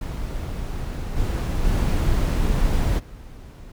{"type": "noise with level steps", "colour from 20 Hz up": "brown", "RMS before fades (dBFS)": [-28, -23, -20, -39], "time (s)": [0.01, 3.72], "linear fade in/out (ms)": 5, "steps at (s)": [1.16, 1.63, 2.98], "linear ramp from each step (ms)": 20, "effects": []}